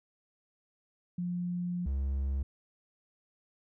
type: tone pair in turn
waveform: sine / triangle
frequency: 176.8 / 68.13 Hz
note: F3 / C#2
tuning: +22 / -29 cents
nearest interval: octave + perfect fourth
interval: 1651 cents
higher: first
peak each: -31 / -27 dBFS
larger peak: second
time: 1.18-1.86 / 1.86-2.43 s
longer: first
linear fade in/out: 5 ms
effects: none